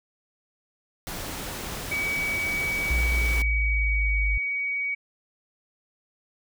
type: noise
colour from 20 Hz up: pink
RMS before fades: -34 dBFS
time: 1.07-3.42 s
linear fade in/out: 0 ms
type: tone with pitch glide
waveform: sine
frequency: 2272 to 2256 Hz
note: C#7 to C#7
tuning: +42 to +30 cents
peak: -25 dBFS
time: 1.91-4.95 s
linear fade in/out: 10 ms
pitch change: -12 cents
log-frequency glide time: 3.01-4.09 s
type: exponential sweep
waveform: sine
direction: down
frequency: 60.8 to 51.9 Hz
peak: -22 dBFS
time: 2.9-4.38 s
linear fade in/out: 5 ms
effects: none